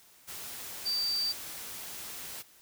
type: tone in noise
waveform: sine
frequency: 4646 Hz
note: D8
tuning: 20 cents flat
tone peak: -28 dBFS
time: 0.85-1.33 s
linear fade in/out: 20 ms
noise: white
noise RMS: -42 dBFS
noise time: 0.27-2.43 s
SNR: +11 dB
effects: white hiss -59 dBFS RMS until 2.61 s